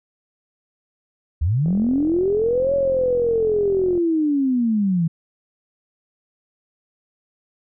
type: linear two-way sweep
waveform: sine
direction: up then down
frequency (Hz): 68.5 to 561 to 158.8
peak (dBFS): -16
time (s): 1.41-5.08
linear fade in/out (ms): 10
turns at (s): 2.74
type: click train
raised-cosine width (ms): 2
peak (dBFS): -20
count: 102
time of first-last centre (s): 1.66-3.977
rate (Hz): 43.6
effects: none